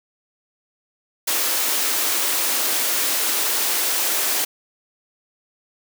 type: high-pass noise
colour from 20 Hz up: white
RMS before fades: -21 dBFS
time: 1.27-4.45 s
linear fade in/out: 10 ms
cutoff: 260 Hz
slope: 48 dB/octave
effects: none